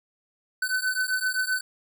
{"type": "beating tone pair", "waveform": "square", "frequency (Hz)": [1509, 1516.7], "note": ["F#6", "F#6"], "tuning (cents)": [34, 42], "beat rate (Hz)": 7.7, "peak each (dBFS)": -28, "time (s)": [0.62, 1.61], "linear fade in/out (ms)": 5, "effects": []}